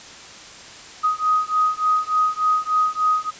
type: beating tone pair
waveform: sine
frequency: 1251 / 1254.4 Hz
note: D#6 / D#6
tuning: +9 / +14 cents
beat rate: 3.4 Hz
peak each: -20 dBFS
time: 1.03-3.31 s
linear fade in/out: 20 ms
effects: white hiss -40 dBFS RMS until 3.39 s + resampled to 16000 Hz